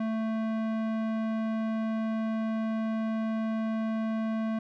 square tone with low-pass filter, 221.6 Hz, A3, 13 cents sharp, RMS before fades -30 dBFS, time 0-4.59 s, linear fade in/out 5 ms, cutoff 1800 Hz, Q 0.56, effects none

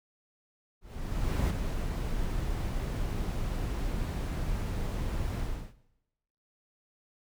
brown noise with ADSR envelope, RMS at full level -26 dBFS, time 0.81-5.74 s, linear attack 690 ms, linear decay 17 ms, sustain -6 dB, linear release 330 ms, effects noise-tail reverb RT60 0.9 s tail -17 dB re dry

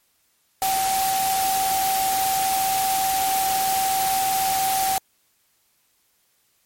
sine tone in noise, 768 Hz, G5, 36 cents flat, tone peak -20 dBFS, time 0.62-4.98 s, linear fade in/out 0 ms, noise white, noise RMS -26 dBFS, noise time 0.62-4.98 s, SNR +3 dB, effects white hiss -65 dBFS RMS until 6.65 s + MP3 64 kbps

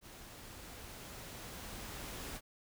pink noise with level ramp, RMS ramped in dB -53 to -44 dBFS, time 0.01-2.41 s, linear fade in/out 50 ms, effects none

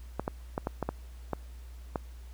clicks, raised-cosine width 1 ms, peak -16 dBFS, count 8, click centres 0.196 / 0.279 / 0.579 / 0.671 / 0.827 / 0.89 / 1.333 / 1.958 s, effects added 60 Hz sine -43 dBFS peak until 2.33 s + pink hiss -60 dBFS RMS until 2.33 s

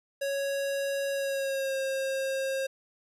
square tone with pitch glide, 554.4 to 535.8 Hz, C#5 to C5, 0 to +41 cents, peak -29 dBFS, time 0.21-2.67 s, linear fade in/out 10 ms, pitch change -59 cents, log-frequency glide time 1.12-1.76 s, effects resampled to 32000 Hz + 11-bit

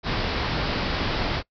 pink low-pass noise, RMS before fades -26 dBFS, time 0.03-1.43 s, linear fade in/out 50 ms, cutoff 5200 Hz, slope 96 dB/octave, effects noise-tail reverb RT60 0.1 s tail -22 dB re dry

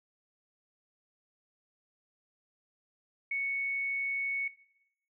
sine tone, 2217 Hz, C#7, in tune, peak -30 dBFS, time 3.31-4.48 s, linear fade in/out 5 ms, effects noise-tail reverb RT60 0.8 s tail -18 dB re dry

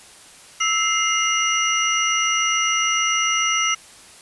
sine tone cluster, 1313 / 2093 / 2851 / 5880 Hz, E6 / C7 / F7 / F#8, -7 / 0 / +35 / -12 cents, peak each -23 dBFS, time 0.6-3.75 s, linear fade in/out 10 ms, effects white hiss -45 dBFS RMS until 4.21 s + resampled to 24000 Hz

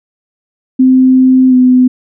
sine tone with pitch glide, 258.7 to 253.1 Hz, C4 to B3, -19 to +43 cents, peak -3 dBFS, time 0.79-1.88 s, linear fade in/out 10 ms, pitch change -38 cents, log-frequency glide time 1.49-1.54 s, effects none

